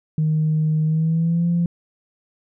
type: tone with pitch glide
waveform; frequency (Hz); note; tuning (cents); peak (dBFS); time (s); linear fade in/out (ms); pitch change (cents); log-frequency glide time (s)
sine; 155.56 to 171.61; D#3 to F3; 0 to -30; -15; 0.18-1.66; 2; +170; 0.84-1.47
effects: tanh soft clip ceiling -12 dBFS